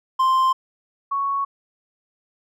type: tone pair in turn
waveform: triangle / sine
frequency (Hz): 1046.5 / 1110.3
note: C6 / C#6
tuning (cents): 0 / +2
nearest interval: minor second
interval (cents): 102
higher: second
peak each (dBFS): -13 / -20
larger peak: first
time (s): 0.19-0.53 / 1.11-1.45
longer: neither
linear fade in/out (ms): 10
effects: none